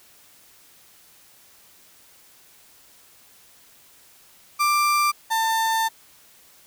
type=tone pair in turn; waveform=35% pulse; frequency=1182 / 895.5 Hz; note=D6 / A5; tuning=+11 / +30 cents; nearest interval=perfect fourth; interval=481 cents; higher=first; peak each=-16 / -18 dBFS; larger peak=first; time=4.59-5.12 / 5.3-5.89 s; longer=second; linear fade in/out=20 ms; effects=white hiss -53 dBFS RMS until 6.66 s